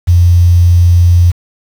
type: tone with quantisation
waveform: sine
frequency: 87.31 Hz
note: F2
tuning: in tune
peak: -3 dBFS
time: 0.07-1.32 s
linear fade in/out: 20 ms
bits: 5
effects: none